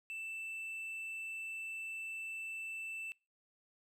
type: tone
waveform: triangle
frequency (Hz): 2655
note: E7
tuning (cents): +12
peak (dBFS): -39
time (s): 0.1-3.12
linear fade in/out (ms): 0
effects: noise-tail reverb RT60 0.3 s tail -25 dB re dry